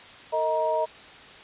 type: tone cluster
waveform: sine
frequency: 454.4 / 630 / 944 Hz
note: A#4 / D#5 / A#5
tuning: -44 / +21 / +22 cents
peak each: -31 / -24 / -27 dBFS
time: 0.32-0.86 s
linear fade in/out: 20 ms
effects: white hiss -46 dBFS RMS until 1.43 s + resampled to 8000 Hz